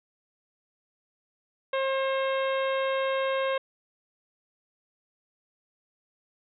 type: harmonic tone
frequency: 535 Hz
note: C5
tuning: 38 cents sharp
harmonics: 1 / 2 / 3 / 4 / 5 / 6 / 7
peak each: -26 / -32 / -36 / -38 / -40 / -42 / -43 dBFS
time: 1.73-3.58 s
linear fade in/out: 5 ms
effects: none